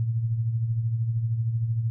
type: tone with tremolo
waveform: sine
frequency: 114.4 Hz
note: A#2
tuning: 32 cents flat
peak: -20 dBFS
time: 0-1.9 s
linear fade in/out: 0 ms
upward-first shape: triangle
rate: 13 Hz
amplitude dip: 60%
effects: none